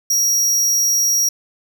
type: tone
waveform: 45% pulse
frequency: 5680 Hz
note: F8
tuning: 28 cents sharp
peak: -14 dBFS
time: 0.1-1.29 s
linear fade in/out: 5 ms
effects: none